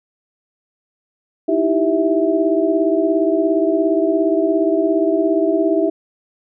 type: tone cluster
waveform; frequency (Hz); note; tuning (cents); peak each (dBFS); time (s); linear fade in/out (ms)
sine; 313.7 / 330.9 / 390.7 / 654; D#4 / E4 / G4 / E5; +14 / +7 / -6 / -14; -19; 1.48-5.9; 10
effects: none